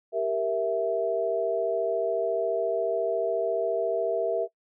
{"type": "chord", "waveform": "sine", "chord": "E diminished", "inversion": "first", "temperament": "equal", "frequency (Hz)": [392, 466.2, 659.3], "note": ["G4", "Bb4", "E5"], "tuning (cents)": [0, 0, 0], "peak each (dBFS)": [-31, -28, -26], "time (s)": [0.12, 4.48], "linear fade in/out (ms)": 50, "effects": ["noise-tail reverb RT60 0.1 s tail -22 dB re dry"]}